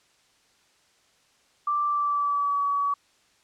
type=tone with pitch glide; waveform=sine; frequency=1174.7 to 1136 Hz; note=D6 to C#6; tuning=0 to +42 cents; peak=-22 dBFS; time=1.67-2.94 s; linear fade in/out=5 ms; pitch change=-58 cents; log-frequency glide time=1.85-2.63 s; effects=white hiss -63 dBFS RMS until 3.43 s + low-pass 7000 Hz 12 dB/octave